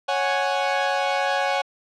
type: chord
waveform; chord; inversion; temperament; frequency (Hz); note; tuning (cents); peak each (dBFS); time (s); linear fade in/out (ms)
sawtooth; C# suspended fourth; none; equal; 554.4 / 740 / 830.6; C#5 / F#5 / G#5; 0 / 0 / 0; -21; 0.08-1.62; 10
effects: low-pass 4000 Hz 12 dB/octave